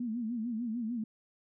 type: tone with vibrato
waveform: sine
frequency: 230.9 Hz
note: A#3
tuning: 16 cents flat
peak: -32 dBFS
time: 0-1.04 s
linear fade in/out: 5 ms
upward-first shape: sine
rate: 6.7 Hz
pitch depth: 120 cents each way
effects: none